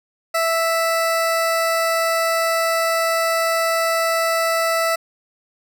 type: tone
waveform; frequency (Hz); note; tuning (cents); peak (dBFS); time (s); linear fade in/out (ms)
20% pulse; 659.3; E5; 0; -12; 0.34-4.96; 10
effects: none